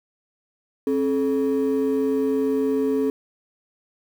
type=ring-modulated tone; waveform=triangle; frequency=350 Hz; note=F4; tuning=4 cents sharp; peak=-13 dBFS; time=0.87-3.1 s; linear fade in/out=0 ms; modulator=81.6 Hz; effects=tanh soft clip ceiling -12 dBFS + 8-bit